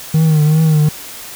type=tone with vibrato; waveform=triangle; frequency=155.3 Hz; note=D#3; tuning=3 cents flat; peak=-6 dBFS; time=0.14-0.89 s; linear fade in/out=5 ms; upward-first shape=triangle; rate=2.6 Hz; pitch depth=67 cents each way; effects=white hiss -31 dBFS RMS until 1.35 s